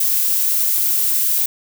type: noise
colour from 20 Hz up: violet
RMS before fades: -17 dBFS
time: 0-1.46 s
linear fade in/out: 5 ms
effects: none